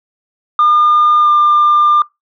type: tone with pitch glide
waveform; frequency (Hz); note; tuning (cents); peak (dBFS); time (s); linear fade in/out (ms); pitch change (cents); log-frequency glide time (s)
sine; 1209 to 1197.2; D6 to D6; +50 to +33; -5; 0.59-2.02; 2; -17; 1.21-1.29
effects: noise-tail reverb RT60 0.2 s tail -25 dB re dry + tanh soft clip ceiling -4 dBFS